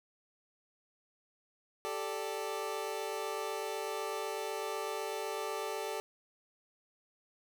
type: chord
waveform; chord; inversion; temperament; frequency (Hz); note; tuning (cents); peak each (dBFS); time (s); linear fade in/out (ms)
25% pulse; G suspended second; none; equal; 392 / 440 / 587.3; G4 / A4 / D5; 0 / 0 / 0; -37 / -35 / -38; 1.85-6; 0
effects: none